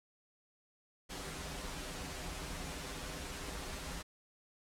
pink noise with comb filter, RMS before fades -43 dBFS, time 1.09-4.03 s, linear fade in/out 20 ms, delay 9 ms, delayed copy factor -0.75, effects low-pass 10000 Hz 12 dB/octave

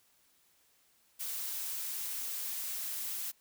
blue noise, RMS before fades -38 dBFS, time 1.19-3.32 s, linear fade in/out 20 ms, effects white hiss -69 dBFS RMS until 3.4 s

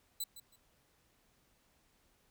10% pulse tone with echo, 3999 Hz, B7, 21 cents sharp, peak -28 dBFS, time 0.2-0.24 s, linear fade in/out 5 ms, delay 160 ms, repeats 2, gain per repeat -13 dB, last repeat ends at 0.56 s, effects pink hiss -72 dBFS RMS until 2.3 s

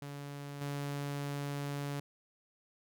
sawtooth tone with level steps, 142.6 Hz, C#3, 49 cents sharp, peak -38 / -32 dBFS, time 0.02-2 s, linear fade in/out 2 ms, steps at 0.61 s, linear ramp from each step 5 ms, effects none

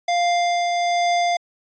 square tone with tremolo, 698.5 Hz, F5, in tune, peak -17 dBFS, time 0.08-1.37 s, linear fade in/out 5 ms, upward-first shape triangle, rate 1.2 Hz, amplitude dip 30%, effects resampled to 16000 Hz

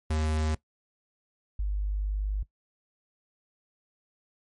square / sine tone pair in turn, 77.78 / 50.34 Hz, D#2 / G1, 0 / +47 cents, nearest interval minor sixth, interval 753 cents, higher first, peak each -26 dBFS, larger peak neither, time 0.1-0.55 / 1.59-2.43 s, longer second, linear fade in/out 5 ms, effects noise-tail reverb RT60 0.1 s tail -18 dB re dry + MP3 48 kbps

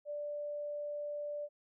sine tone, 587.3 Hz, D5, in tune, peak -37 dBFS, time 0.05-1.49 s, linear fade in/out 50 ms, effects none

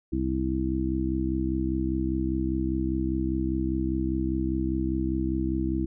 harmonic tone, 65 Hz, C2, 11 cents flat, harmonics 1 / 2 / 3 / 4 / 5, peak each -30 / -34 / -33 / -32 / -28 dBFS, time 0.12-5.86 s, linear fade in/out 10 ms, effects none

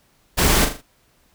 pink noise with echo, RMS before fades -17 dBFS, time 0.37-0.66 s, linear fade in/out 20 ms, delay 40 ms, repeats 4, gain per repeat -7 dB, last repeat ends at 0.82 s, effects pink hiss -60 dBFS RMS until 1.34 s

